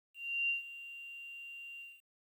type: tone with ADSR envelope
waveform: sine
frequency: 2772 Hz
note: F7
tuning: 14 cents flat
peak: -29 dBFS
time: 0.14-2.02 s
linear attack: 350 ms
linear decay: 130 ms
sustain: -16 dB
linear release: 210 ms
effects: 11-bit